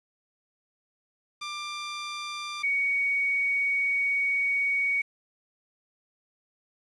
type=tone pair in turn; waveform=15% pulse / sine; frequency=1187 / 2241 Hz; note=D6 / C#7; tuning=+18 / +18 cents; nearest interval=major seventh; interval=1100 cents; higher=second; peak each=-27 / -23 dBFS; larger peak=second; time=1.41-2.63 / 2.63-5.02 s; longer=second; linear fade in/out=10 ms; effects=resampled to 22050 Hz + 9-bit